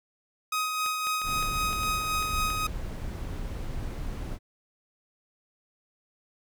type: tone with tremolo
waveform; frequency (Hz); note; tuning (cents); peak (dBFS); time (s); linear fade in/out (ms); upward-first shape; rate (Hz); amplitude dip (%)
sawtooth; 1257; D#6; +17; -22; 0.52-2.67; 5; sine; 3.8; 35
type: clicks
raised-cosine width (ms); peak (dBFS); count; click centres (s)
0.3; -24; 8; 0.862 / 1.07 / 1.217 / 1.427 / 1.73 / 1.833 / 2.226 / 2.503
type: noise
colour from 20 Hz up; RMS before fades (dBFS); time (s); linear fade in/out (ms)
brown; -34; 1.23-4.39; 50
effects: none